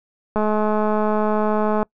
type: click train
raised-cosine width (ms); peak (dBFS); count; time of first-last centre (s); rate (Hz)
1; -8; 314; 0.36-1.829; 213
effects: noise-tail reverb RT60 0.1 s tail -26 dB re dry